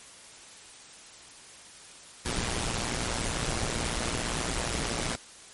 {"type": "noise with amplitude modulation", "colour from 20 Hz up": "pink", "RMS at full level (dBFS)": -27, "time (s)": [2.25, 5.16], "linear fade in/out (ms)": 10, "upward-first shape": "sine", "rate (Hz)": 118, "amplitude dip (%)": 80, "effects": ["white hiss -49 dBFS RMS until 5.53 s", "MP3 48 kbps"]}